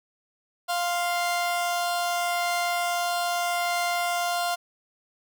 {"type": "tone pair together", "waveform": "sawtooth", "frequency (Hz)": [699, 1048.1], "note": ["F5", "C6"], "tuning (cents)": [1, 3], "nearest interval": "perfect fifth", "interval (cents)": 702, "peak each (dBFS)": [-21, -29], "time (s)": [0.68, 4.56], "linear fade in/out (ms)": 20, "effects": []}